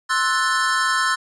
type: chord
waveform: square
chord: F# half-diminished seventh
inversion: second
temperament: equal with one note detuned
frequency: 1053.8 / 1318.5 / 1480 / 1760 Hz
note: C6 / E6 / F#6 / A6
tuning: +12 / 0 / 0 / 0 cents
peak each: -24 dBFS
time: 0.09-1.16 s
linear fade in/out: 20 ms
effects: resampled to 22050 Hz